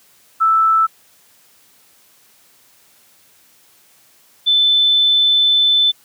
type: tone pair in turn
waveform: sine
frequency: 1318.5 / 3520 Hz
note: E6 / A7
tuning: 0 / 0 cents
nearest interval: octave + perfect fourth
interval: 1700 cents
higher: second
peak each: -10 dBFS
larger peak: neither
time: 0.4-0.87 / 4.46-5.92 s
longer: second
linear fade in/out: 20 ms
effects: white hiss -52 dBFS RMS until 6.04 s + high-pass 80 Hz 12 dB/octave